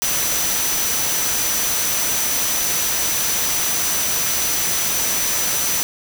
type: tone in noise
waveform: sine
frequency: 5950 Hz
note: F#8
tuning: 9 cents sharp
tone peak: -23 dBFS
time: 0.02-5.83 s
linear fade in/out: 0 ms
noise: white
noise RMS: -21 dBFS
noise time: 0.02-5.83 s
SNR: -5 dB
effects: none